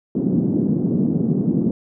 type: band-pass noise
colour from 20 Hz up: white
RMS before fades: -19 dBFS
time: 0.15-1.71 s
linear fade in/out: 2 ms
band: 160 to 280 Hz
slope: 24 dB/octave
effects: none